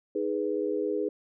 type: chord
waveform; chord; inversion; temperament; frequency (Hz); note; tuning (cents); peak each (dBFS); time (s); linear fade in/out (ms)
sine; G# minor; second; equal; 311.1 / 415.3 / 493.9; D#4 / G#4 / B4; 0 / 0 / 0; -32 / -29 / -32; 0.15-1.09; 5
effects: none